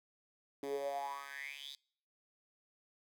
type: tone with high-pass filter sweep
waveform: 10% pulse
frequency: 139.6 Hz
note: C#3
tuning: 13 cents sharp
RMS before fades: -42 dBFS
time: 0.63-1.75 s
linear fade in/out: 2 ms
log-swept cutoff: 330 to 4100 Hz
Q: 8.3
effects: noise-tail reverb RT60 0.6 s tail -26 dB re dry